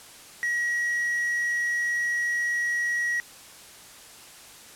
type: tone with quantisation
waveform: triangle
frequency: 1909 Hz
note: A#6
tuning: 41 cents sharp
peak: -22 dBFS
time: 0.43-3.2 s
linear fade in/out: 0 ms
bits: 8
effects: white hiss -47 dBFS RMS until 4.75 s + low-pass 11000 Hz 12 dB/octave